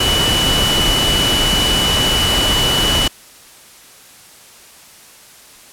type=tone in noise; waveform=sine; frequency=2960 Hz; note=F#7; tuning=in tune; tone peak=-15 dBFS; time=0-3.08 s; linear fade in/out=5 ms; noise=pink; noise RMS=-17 dBFS; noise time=0-3.08 s; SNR=-1 dB; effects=white hiss -42 dBFS RMS until 5.72 s + low-pass 12000 Hz 12 dB/octave